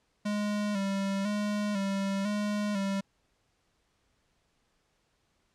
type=tone with vibrato; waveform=square; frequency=201.8 Hz; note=G#3; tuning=49 cents flat; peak=-29 dBFS; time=0.25-3.01 s; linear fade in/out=10 ms; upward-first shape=square; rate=1 Hz; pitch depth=50 cents each way; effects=pink hiss -73 dBFS RMS until 5.54 s + low-pass 8000 Hz 12 dB/octave